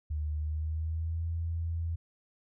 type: tone with pitch glide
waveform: sine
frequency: 75.8 to 83.14 Hz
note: D#2 to E2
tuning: -45 to +15 cents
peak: -30 dBFS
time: 0.1-1.96 s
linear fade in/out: 10 ms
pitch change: +160 cents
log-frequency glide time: 0.36-1.26 s
effects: none